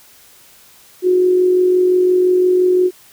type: tone with amplitude modulation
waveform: sine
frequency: 364.7 Hz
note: F#4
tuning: 25 cents flat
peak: -8 dBFS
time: 1.02-2.91 s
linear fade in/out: 50 ms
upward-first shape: sine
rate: 45.8 Hz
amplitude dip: 35%
effects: white hiss -46 dBFS RMS until 3.12 s